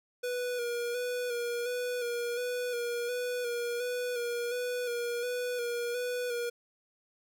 square tone with vibrato, 485 Hz, B4, 31 cents flat, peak -32 dBFS, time 0.23-6.5 s, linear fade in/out 10 ms, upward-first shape square, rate 1.4 Hz, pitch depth 29 cents each way, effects none

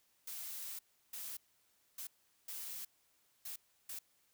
blue noise bursts at uneven times, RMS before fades -45 dBFS, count 6, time 0.27-0.79 / 1.13-1.37 / 1.98-2.07 / 2.48-2.85 / 3.45-3.56 / 3.89-3.99 s, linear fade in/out 5 ms, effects white hiss -74 dBFS RMS until 4.33 s

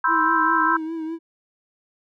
sine chord, C major seventh, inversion third, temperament equal, 987.8 / 1046.5 / 1318.5 / 1568 Hz, B5 / C6 / E6 / G6, 0 / 0 / 0 / 0 cents, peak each -22 dBFS, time 0.04-0.77 s, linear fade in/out 5 ms
triangle tone with vibrato, 322.8 Hz, E4, 36 cents flat, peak -24 dBFS, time 0.07-1.19 s, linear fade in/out 50 ms, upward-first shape triangle, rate 4.9 Hz, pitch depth 55 cents each way
effects none

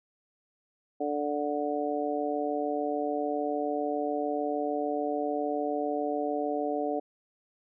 harmonic tone, 146.83 Hz, D3, in tune, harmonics 2 / 3 / 4 / 5, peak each -33 / -33 / -33 / -33 dBFS, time 1-7 s, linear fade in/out 10 ms, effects none

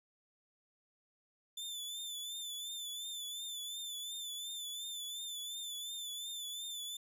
sawtooth tone with vibrato, 3520 Hz, A7, in tune, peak -38 dBFS, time 1.57-6.97 s, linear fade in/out 5 ms, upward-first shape triangle, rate 2.8 Hz, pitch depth 61 cents each way, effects none

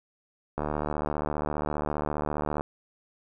click train, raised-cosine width 1 ms, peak -15 dBFS, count 153, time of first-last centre 0.58-2.609 s, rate 74.9 Hz, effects none

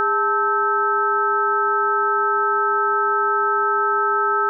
sine tone cluster, 408.7 / 878 / 1303 / 1558 Hz, G#4 / A5 / E6 / G6, -28 / -4 / -20 / -11 cents, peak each -24 / -25 / -18 / -25 dBFS, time 0-4.49 s, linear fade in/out 0 ms, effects none

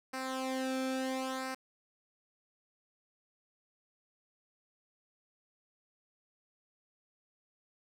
sawtooth tone with flanger, 261.6 Hz, C4, in tune, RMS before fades -36 dBFS, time 0.13-1.55 s, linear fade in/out 10 ms, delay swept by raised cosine 0.29 to 1.03 ms, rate 0.72 Hz, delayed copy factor -0.75, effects low-pass 11000 Hz 12 dB/octave + 9-bit

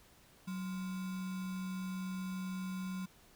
sine tone with sample-and-hold, 186.3 Hz, F#3, 12 cents sharp, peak -37 dBFS, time 0.47-3.06 s, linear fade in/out 10 ms, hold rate 1225 Hz, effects pink hiss -63 dBFS RMS until 3.35 s

